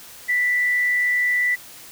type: tone with frequency modulation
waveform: sine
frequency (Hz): 1975.5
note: B6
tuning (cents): 0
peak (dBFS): -17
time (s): 0.28-1.56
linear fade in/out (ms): 20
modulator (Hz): 108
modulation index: 0.27
effects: white hiss -42 dBFS RMS until 1.91 s